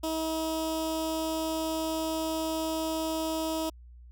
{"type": "tone with notch filter", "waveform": "15% pulse", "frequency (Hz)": 319.9, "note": "D#4", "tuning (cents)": 48, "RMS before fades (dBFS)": -31, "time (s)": [0.03, 3.7], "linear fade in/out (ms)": 10, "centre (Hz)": 1700, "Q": 0.8, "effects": ["added 60 Hz sine -47 dBFS peak until 4.11 s"]}